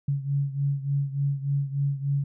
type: beating tone pair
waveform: sine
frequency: 139.4 / 142.8 Hz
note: C#3 / D3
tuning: +10 / -48 cents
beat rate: 3.4 Hz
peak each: -25 / -29 dBFS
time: 0.08-2.24 s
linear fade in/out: 5 ms
effects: none